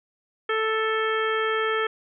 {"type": "harmonic tone with a mistuned harmonic", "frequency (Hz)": 440, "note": "A4", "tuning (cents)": 0, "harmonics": [1, 2, 3, 4, 5, 6, 7], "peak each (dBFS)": [-25, -37, -27, -29, -34, -40, -35], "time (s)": [0.49, 1.87], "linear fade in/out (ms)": 5, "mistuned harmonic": 7, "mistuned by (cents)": 61, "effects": []}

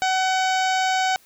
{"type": "harmonic tone", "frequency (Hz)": 753, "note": "F#5", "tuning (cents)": 30, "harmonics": [1, 2, 3, 4, 5, 6, 7, 8, 9, 10], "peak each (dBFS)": [-20, -26, -30, -32, -34, -36, -37, -38, -39, -40], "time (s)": [0.02, 1.16], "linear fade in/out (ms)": 0, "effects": ["white hiss -55 dBFS RMS until 1.25 s"]}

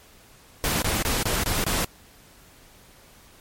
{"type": "noise bursts", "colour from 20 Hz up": "pink", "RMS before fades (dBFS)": -24, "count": 6, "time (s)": [0.64, 1.845], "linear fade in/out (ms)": 0, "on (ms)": 180, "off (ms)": 25, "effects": ["pink hiss -52 dBFS RMS until 3.4 s", "MP3 64 kbps"]}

